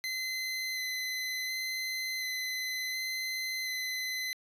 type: tone with vibrato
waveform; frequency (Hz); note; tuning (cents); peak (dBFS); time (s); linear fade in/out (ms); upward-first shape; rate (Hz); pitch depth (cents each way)
25% pulse; 2041; C7; -44; -29; 0.04-4.33; 0; square; 0.69; 9
effects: resampled to 32000 Hz